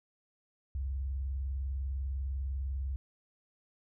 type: tone with vibrato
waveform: sine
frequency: 66.9 Hz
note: C2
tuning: 39 cents sharp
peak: -32 dBFS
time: 0.75-2.96 s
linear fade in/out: 0 ms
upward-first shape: sine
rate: 20 Hz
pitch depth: 220 cents each way
effects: none